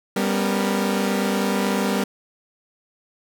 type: tone cluster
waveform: sawtooth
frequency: 197.4 / 246.5 / 273.7 / 465.1 Hz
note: G3 / B3 / C#4 / A#4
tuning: +12 / -3 / -22 / -4 cents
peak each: -18 / -22 / -27 / -24 dBFS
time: 0.16-2.04 s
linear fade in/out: 5 ms
effects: none